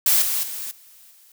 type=noise with level steps; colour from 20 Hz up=blue; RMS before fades=-17 / -23 / -31 / -49 / -52 dBFS; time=0.06-1.32 s; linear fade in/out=2 ms; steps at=0.22 / 0.43 / 0.71 / 1.11 s; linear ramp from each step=2 ms; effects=none